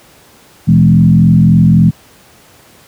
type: tone with frequency modulation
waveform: sine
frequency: 164.81 Hz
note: E3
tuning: in tune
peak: -3 dBFS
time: 0.67-1.91 s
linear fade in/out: 20 ms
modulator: 43.6 Hz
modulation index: 1.2
effects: pink hiss -43 dBFS RMS until 2.87 s + high-pass 80 Hz 12 dB/octave